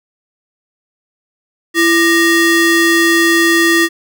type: ring-modulated tone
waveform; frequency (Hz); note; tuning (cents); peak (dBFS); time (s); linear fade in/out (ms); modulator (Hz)
square; 765; G5; -42; -6; 1.74-3.89; 50; 1100
effects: none